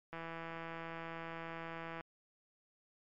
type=click train; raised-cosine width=0.5 ms; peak=-30 dBFS; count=311; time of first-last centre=0.13-2.009 s; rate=165 Hz; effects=MP3 64 kbps